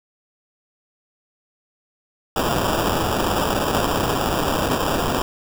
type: noise with sample-and-hold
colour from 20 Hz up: white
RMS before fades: -21 dBFS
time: 2.36-5.22 s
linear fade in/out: 2 ms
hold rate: 2100 Hz
effects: none